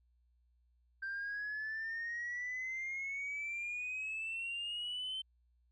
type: exponential sweep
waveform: sine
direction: up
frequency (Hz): 1568 to 3100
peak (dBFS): -36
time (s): 1.02-5.22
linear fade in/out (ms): 10
effects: tanh soft clip ceiling -35 dBFS + added 60 Hz sine -69 dBFS peak until 5.71 s